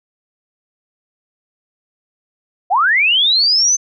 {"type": "linear sweep", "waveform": "sine", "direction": "up", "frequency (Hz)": [659.3, 6272], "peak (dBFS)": -10, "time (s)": [2.7, 3.77], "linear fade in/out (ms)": 20, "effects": []}